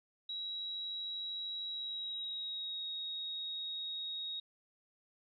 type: tone with pitch glide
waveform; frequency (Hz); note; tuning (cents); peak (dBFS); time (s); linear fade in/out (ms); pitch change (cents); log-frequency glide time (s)
sine; 3869 to 3765; B7 to A#7; -36 to +16; -38; 0.29-4.4; 5; -48; 1.7-2.86
effects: none